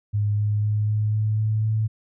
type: tone with pitch steps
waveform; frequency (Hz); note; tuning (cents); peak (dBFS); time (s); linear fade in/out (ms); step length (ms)
sine; 103.83 / 104.73 / 105.64 / 106.56 / 107.49 / 108.43 / 109.37; G#2 / G#2 / G#2 / G#2 / A2 / A2 / A2; 0 / +15 / +30 / +45 / -40 / -25 / -10; -19; 0.13-1.88; 20; 250
effects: none